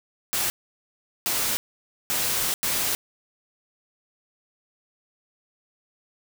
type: noise bursts at uneven times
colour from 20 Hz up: white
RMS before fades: -25 dBFS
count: 4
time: 0.33-0.5 / 1.26-1.57 / 2.1-2.54 / 2.63-2.95 s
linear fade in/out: 0 ms
effects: none